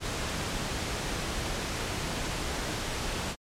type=noise; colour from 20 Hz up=pink; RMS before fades=-32 dBFS; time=0-3.36 s; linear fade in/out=50 ms; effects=low-pass 8000 Hz 12 dB/octave + MP3 96 kbps